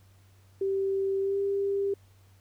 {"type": "tone with pitch glide", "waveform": "sine", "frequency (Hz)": [389.1, 397], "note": ["G4", "G4"], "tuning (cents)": [-13, 22], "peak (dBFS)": -25, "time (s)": [0.61, 1.94], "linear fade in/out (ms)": 5, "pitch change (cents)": 35, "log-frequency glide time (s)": [1.2, 1.38], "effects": ["added 96 Hz sine -56 dBFS peak until 2.4 s", "pink hiss -65 dBFS RMS until 2.4 s"]}